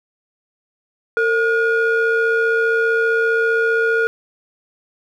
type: ring-modulated tone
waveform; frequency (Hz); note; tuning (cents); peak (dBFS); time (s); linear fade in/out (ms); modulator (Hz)
triangle; 490.8; B4; -11; -9; 1.17-4.07; 0; 944
effects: none